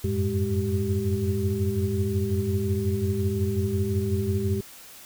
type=tone cluster; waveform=sine; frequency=89.6 / 95.2 / 107.9 / 204.6 / 387.4 Hz; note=F2 / F#2 / A2 / G#3 / G4; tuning=+45 / +50 / -33 / -26 / -20 cents; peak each=-29 dBFS; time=0.04-4.61 s; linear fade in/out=5 ms; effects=white hiss -46 dBFS RMS until 5.05 s